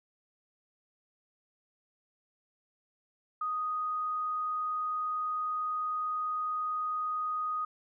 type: tone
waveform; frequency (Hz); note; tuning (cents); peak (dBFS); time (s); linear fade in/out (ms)
sine; 1244.5; D#6; 0; -30; 3.41-7.65; 5
effects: none